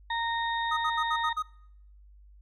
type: harmonic tone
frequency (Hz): 926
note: A#5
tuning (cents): -12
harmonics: 1 / 2 / 4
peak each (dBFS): -30 / -33 / -36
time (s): 0.1-1.33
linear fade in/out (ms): 5
type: tone bursts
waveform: triangle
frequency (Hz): 1251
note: D#6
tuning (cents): +9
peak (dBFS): -25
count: 6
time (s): 0.71-1.426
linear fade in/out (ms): 10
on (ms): 61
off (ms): 70
effects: noise-tail reverb RT60 0.7 s tail -22 dB re dry + added 50 Hz sine -51 dBFS peak until 2.41 s